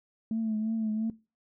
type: tone with vibrato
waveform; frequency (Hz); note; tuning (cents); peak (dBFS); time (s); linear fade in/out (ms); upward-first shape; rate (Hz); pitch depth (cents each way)
sine; 220; A3; 0; -26; 0.31-1.1; 2; triangle; 2.9; 52
effects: noise-tail reverb RT60 0.3 s tail -21 dB re dry + tanh soft clip ceiling -23 dBFS